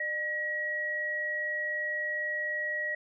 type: tone pair together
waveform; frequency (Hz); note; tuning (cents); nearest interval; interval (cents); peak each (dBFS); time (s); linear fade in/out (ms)
sine; 604 / 1908.7; D5 / A#6; +48 / +40; octave + minor sixth; 1992; -39 / -30; 0-2.95; 5
effects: none